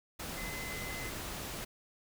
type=tone in noise; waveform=sine; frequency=2045 Hz; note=C7; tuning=40 cents flat; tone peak=-43 dBFS; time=0.37-1.1 s; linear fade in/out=10 ms; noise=pink; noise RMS=-41 dBFS; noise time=0.19-1.65 s; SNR=-5 dB; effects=none